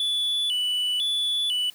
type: tone with vibrato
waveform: triangle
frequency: 3200 Hz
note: G7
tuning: 35 cents sharp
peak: -21 dBFS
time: 0-1.7 s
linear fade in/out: 2 ms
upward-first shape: square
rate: 1 Hz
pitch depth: 130 cents each way
effects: white hiss -52 dBFS RMS until 1.74 s